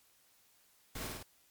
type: noise with echo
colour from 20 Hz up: pink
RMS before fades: -42 dBFS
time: 0.95-1.07 s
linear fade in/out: 5 ms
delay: 53 ms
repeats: 3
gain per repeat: -2 dB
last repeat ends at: 1.229 s
effects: white hiss -68 dBFS RMS until 1.5 s + MP3 96 kbps